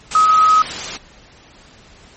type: tone in noise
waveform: sine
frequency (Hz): 1268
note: D#6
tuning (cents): +32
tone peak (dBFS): -8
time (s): 0.15-0.62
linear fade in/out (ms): 2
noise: white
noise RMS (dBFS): -25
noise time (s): 0.11-0.97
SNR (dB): +14
effects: pink hiss -45 dBFS RMS until 2.16 s + MP3 32 kbps